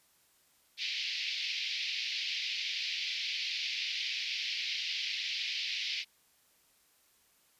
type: band-pass noise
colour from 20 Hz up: pink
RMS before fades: -36 dBFS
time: 0.77-6.05 s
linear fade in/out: 50 ms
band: 2200 to 5100 Hz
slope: 48 dB/octave
effects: white hiss -68 dBFS RMS until 7.59 s + resampled to 32000 Hz